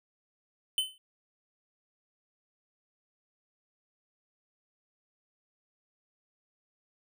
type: tone with exponential decay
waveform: square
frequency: 3046 Hz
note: F#7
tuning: 50 cents sharp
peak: -23 dBFS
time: 0.78-0.98 s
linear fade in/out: 1 ms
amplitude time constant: 42 ms
effects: none